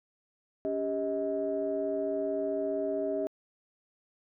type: tone cluster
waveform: sine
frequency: 281.6 / 397.1 / 632 Hz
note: C#4 / G4 / D#5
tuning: +27 / +22 / +27 cents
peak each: -35 / -32 / -31 dBFS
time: 0.65-3.27 s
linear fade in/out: 0 ms
effects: tanh soft clip ceiling -20 dBFS